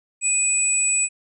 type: tone pair together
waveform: sine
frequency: 2489 / 7902 Hz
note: D#7 / B8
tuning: 0 / 0 cents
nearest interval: octave + minor sixth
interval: 2000 cents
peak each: -25 / -18 dBFS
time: 0.21-1.09 s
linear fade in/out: 50 ms
effects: none